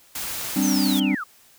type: noise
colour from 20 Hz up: white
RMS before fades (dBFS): -30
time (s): 0.15-1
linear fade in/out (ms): 5
type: chord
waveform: triangle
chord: G suspended fourth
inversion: none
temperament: just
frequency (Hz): 196 / 261.3 / 294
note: G3 / C4 / D4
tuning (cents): 0 / -2 / +2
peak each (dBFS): -21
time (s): 0.56-1.15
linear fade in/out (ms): 5
type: linear sweep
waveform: sine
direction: down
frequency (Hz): 6500 to 1126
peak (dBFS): -27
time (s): 0.62-1.24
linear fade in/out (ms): 10
effects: white hiss -54 dBFS RMS until 1.58 s